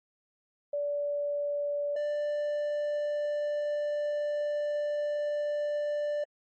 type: tone pair in turn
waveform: sine / triangle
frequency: 579 / 589.8 Hz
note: D5 / D5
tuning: -25 / +7 cents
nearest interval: unison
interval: 32 cents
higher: second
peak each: -28 / -26 dBFS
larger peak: second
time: 0.73-1.96 / 1.96-6.24 s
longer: second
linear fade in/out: 5 ms
effects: MP3 32 kbps